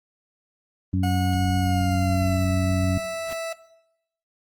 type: harmonic tone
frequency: 93 Hz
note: F#2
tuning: 9 cents sharp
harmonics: 1 / 2 / 3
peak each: -22 / -25 / -27 dBFS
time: 0.93-2.98 s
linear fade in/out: 5 ms
type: tone with pitch glide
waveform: 40% pulse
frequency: 726 to 658.1 Hz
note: F#5 to E5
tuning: -33 to -3 cents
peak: -26 dBFS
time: 1.03-3.53 s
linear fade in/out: 5 ms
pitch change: -170 cents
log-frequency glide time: 1.6-2.46 s
type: noise with exponential growth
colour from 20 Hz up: pink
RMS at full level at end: -34 dBFS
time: 3.2-3.33 s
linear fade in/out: 0 ms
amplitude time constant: 28 ms
effects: noise-tail reverb RT60 0.8 s tail -17 dB re dry + Opus 24 kbps